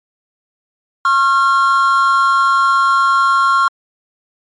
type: tone pair together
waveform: triangle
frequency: 1084 / 1380 Hz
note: C#6 / F6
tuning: -39 / -21 cents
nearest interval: major third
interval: 418 cents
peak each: -10 dBFS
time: 1.05-3.68 s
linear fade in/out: 2 ms
effects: tanh soft clip ceiling 0 dBFS + MP3 48 kbps